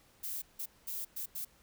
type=noise bursts at uneven times; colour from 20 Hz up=violet; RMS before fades=-39 dBFS; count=5; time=0.23-0.42 / 0.59-0.66 / 0.87-1.05 / 1.16-1.26 / 1.35-1.45 s; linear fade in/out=10 ms; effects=pink hiss -65 dBFS RMS until 1.62 s